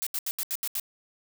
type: noise bursts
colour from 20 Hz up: blue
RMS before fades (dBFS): -30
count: 7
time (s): 0.02-0.798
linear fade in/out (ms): 0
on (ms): 46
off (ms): 76
effects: none